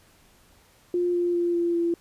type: tone with pitch steps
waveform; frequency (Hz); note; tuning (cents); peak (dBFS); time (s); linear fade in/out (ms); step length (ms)
sine; 352.9 / 349.7 / 346.4 / 343.2 / 340.1; F4 / F4 / F4 / F4 / F4; +18 / +2 / -14 / -30 / -46; -21; 0.94-1.94; 2; 200
effects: pink hiss -58 dBFS RMS until 2 s + resampled to 32000 Hz